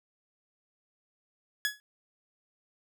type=tone with exponential decay; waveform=sawtooth; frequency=1687 Hz; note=G#6; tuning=27 cents sharp; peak=-20 dBFS; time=1.65-1.8 s; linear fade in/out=0 ms; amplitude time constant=32 ms; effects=none